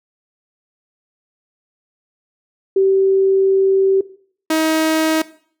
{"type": "tone pair in turn", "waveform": ["sine", "sawtooth"], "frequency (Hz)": [386.2, 317.1], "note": ["G4", "D#4"], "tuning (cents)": [-26, 33], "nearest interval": "minor third", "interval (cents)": 341, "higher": "first", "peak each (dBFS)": -10, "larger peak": "neither", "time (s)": [[2.76, 4.01], [4.5, 5.22]], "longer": "first", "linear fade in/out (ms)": 5, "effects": ["noise-tail reverb RT60 0.5 s tail -17 dB re dry"]}